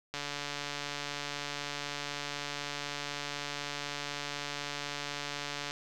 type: click train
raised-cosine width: 0.2 ms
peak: -19 dBFS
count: 803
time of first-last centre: 0.14-5.709 s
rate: 144 Hz
effects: none